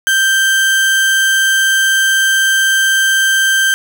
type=tone; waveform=35% pulse; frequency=1568 Hz; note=G6; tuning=in tune; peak=-8 dBFS; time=0.07-3.74 s; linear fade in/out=0 ms; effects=none